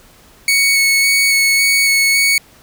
sawtooth tone with vibrato, 2217 Hz, C#7, in tune, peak -7 dBFS, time 0.48-2.38 s, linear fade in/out 2 ms, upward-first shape square, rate 1.8 Hz, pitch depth 9 cents each way, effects pink hiss -46 dBFS RMS until 2.62 s

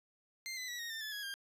20% pulse tone with pitch steps, 2093 / 2015 / 1939.3 / 1866.8 / 1797 / 1729.8 / 1665.1 / 1602.8 Hz, C7 / B6 / B6 / A#6 / A6 / A6 / G#6 / G6, 0 / +34 / -32 / +2 / +36 / -30 / +4 / +38 cents, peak -35 dBFS, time 0.46-1.34 s, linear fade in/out 0 ms, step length 110 ms, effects resampled to 32000 Hz

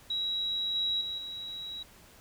sine tone with level steps, 3871 Hz, B7, 35 cents flat, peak -29 / -27 / -33 / -37 dBFS, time 0.1-1.83 s, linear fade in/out 5 ms, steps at 0.75 / 1.01 / 1.18 s, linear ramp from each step 2 ms, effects pink hiss -56 dBFS RMS until 2.2 s

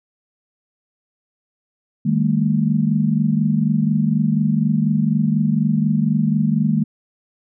sine tone cluster, 155.7 / 201.8 / 225.9 Hz, D#3 / G#3 / A3, +2 / -49 / +46 cents, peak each -19 dBFS, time 2.05-6.84 s, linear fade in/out 10 ms, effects none

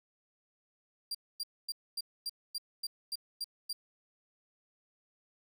40% pulse tone bursts, 4752 Hz, D8, 20 cents sharp, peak -33 dBFS, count 10, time 1.11-3.73 s, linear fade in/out 5 ms, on 37 ms, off 250 ms, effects none

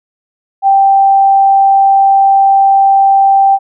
sine tone, 784 Hz, G5, in tune, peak -4 dBFS, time 0.62-3.59 s, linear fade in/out 50 ms, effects none

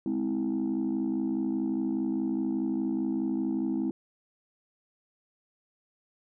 sine chord, Ab augmented, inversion none, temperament just, 207.7 / 259.6 / 324.5 Hz, Ab3 / C4 / E4, 0 / -13 / -27 cents, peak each -31 / -29 / -29 dBFS, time 0.06-3.91 s, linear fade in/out 2 ms, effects tanh soft clip ceiling -22 dBFS

